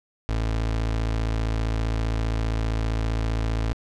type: tone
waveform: 30% pulse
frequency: 55.2 Hz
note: A1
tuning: 6 cents sharp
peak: -20 dBFS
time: 0.29-3.73 s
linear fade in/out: 0 ms
effects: low-pass 6000 Hz 12 dB/octave